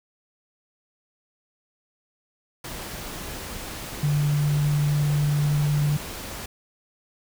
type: tone in noise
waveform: sine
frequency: 146.83 Hz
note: D3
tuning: in tune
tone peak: -19 dBFS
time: 4.03-5.97 s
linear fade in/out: 5 ms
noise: pink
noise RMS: -35 dBFS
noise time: 2.64-6.46 s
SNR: +13 dB
effects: none